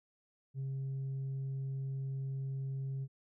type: tone with tanh clipping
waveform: sine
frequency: 134.9 Hz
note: C#3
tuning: 47 cents flat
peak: -36 dBFS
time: 0.54-3.08 s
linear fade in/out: 50 ms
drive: 1 dB
effects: none